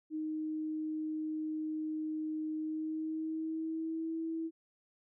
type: tone with pitch glide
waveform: sine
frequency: 311.1 to 325.4 Hz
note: D#4 to E4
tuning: 0 to -22 cents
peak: -34 dBFS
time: 0.1-4.51 s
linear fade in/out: 50 ms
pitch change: +78 cents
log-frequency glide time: 2.56-4.16 s
effects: none